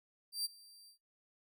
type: tone with ADSR envelope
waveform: sawtooth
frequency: 4699 Hz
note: D8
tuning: in tune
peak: -30 dBFS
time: 0.32-0.98 s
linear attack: 130 ms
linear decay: 22 ms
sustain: -24 dB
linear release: 97 ms
effects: noise-tail reverb RT60 0.2 s tail -21 dB re dry